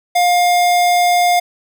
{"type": "tone", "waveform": "square", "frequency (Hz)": 708, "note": "F5", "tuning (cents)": 23, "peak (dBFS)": -11, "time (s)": [0.15, 1.4], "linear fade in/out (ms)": 10, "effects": []}